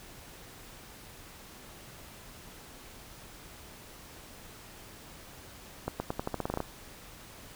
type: accelerating click train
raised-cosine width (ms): 1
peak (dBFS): -17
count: 12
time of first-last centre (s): 5.88-6.604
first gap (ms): 120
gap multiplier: 0.87
effects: pink hiss -50 dBFS RMS until 7.55 s